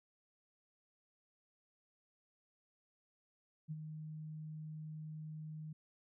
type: tone with ADSR envelope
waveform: sine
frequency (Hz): 155.1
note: D#3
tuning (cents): -5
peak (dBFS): -38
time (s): 3.68-5.73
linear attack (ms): 32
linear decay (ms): 38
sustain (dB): -6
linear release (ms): 6
effects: none